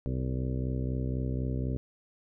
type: harmonic tone with a mistuned harmonic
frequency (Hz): 64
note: C2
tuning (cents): -38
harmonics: 1 / 2 / 3 / 4 / 5 / 6 / 7 / 8 / 9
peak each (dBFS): -33 / -32 / -41 / -37 / -44 / -43 / -44 / -50 / -48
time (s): 0.06-1.77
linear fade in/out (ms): 0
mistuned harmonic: 8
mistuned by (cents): -34
effects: none